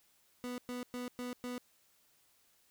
30% pulse tone bursts, 246.9 Hz, B3, in tune, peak -36 dBFS, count 5, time 0.44-1.58 s, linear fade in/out 0 ms, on 140 ms, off 110 ms, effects white hiss -70 dBFS RMS until 2.7 s

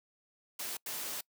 white noise bursts at uneven times, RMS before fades -39 dBFS, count 2, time 0.59-0.77 / 0.86-1.21 s, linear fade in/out 5 ms, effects noise-tail reverb RT60 0.1 s tail -25 dB re dry + high-pass 200 Hz 12 dB/octave

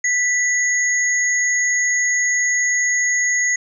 sine tone pair together, 1975.5 / 6645 Hz, B6 / G#8, 0 / 0 cents, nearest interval octave + major sixth, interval 2100 cents, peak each -17 / -20 dBFS, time 0.04-3.56 s, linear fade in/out 5 ms, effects none

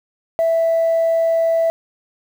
sine tone, 659.3 Hz, E5, in tune, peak -12 dBFS, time 0.39-1.7 s, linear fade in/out 0 ms, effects tanh soft clip ceiling -10 dBFS + 7-bit

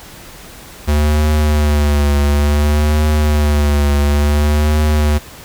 square tone with vibrato, 74 Hz, D2, 14 cents sharp, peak -11 dBFS, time 0.87-5.19 s, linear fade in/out 20 ms, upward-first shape triangle, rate 0.57 Hz, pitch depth 54 cents each way, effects pink hiss -36 dBFS RMS until 5.44 s

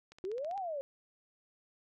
click train, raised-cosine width 0.2 ms, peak -36 dBFS, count 8, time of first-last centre 0.12-0.578 s, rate 15.3 Hz
sine exponential two-way sweep, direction up then down, 357 to 816 to 534 Hz, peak -35 dBFS, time 0.24-0.81 s, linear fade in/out 0 ms, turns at 0.57 s
effects none

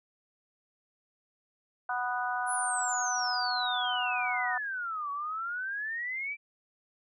harmonic tone, 246.9 Hz, B3, in tune, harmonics 3 / 4 / 5 / 6, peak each -33 / -36 / -37 / -34 dBFS, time 1.89-4.58 s, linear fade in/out 5 ms
sine exponential two-way sweep, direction down then up, 10548 to 1121 to 2355 Hz, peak -32 dBFS, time 2.46-6.37 s, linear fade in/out 50 ms, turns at 5.11 s
effects none

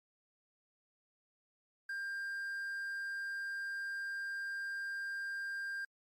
triangle tone with quantisation, 1595 Hz, G6, 30 cents sharp, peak -36 dBFS, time 1.89-5.85 s, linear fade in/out 5 ms, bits 11, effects AAC 64 kbps

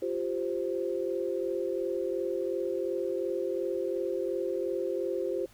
sine chord, F suspended second, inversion none, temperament equal, 349.2 / 392 / 523.3 Hz, F4 / G4 / C5, 0 / 0 / 0 cents, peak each -33 dBFS, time 0.02-5.46 s, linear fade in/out 5 ms, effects pink hiss -59 dBFS RMS until 5.53 s

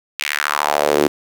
sawtooth tone with high-pass filter sweep, 73.7 Hz, D2, 7 cents sharp, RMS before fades -18 dBFS, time 0.19-1.08 s, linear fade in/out 10 ms, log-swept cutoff 2600 to 320 Hz, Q 2.8, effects 7-bit

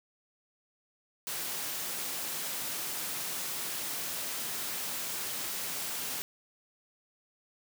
white high-pass noise, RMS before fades -36 dBFS, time 1.27-6.22 s, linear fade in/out 0 ms, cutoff 110 Hz, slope 24 dB/octave, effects none

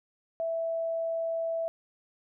sine tone, 659.3 Hz, E5, in tune, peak -28 dBFS, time 0.4-1.68 s, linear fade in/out 0 ms, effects none

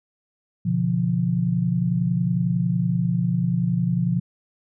sine chord, B diminished, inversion none, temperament equal with one note detuned, 123.47 / 143.89 / 174.61 Hz, B2 / D3 / F3, 0 / -35 / 0 cents, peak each -24 / -27 / -21 dBFS, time 0.65-4.2 s, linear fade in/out 10 ms, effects none

